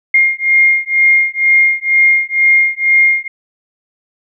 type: beating tone pair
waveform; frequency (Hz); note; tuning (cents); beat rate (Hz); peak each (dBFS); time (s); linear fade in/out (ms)
sine; 2125 / 2127.1; C7 / C7; +26 / +28; 2.1; -11; 0.14-3.28; 5
effects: none